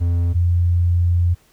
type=tone pair in turn; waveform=triangle / sine; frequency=86.2 / 87.15 Hz; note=F2 / F2; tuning=-22 / -3 cents; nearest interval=unison; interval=19 cents; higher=second; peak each=-13 dBFS; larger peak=neither; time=0-0.34 / 0.34-1.35 s; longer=second; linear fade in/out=20 ms; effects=pink hiss -56 dBFS RMS until 1.52 s